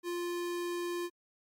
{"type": "tone", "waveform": "square", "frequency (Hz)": 349.2, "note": "F4", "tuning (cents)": 0, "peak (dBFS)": -34, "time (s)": [0.03, 1.1], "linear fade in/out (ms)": 50, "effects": ["MP3 64 kbps"]}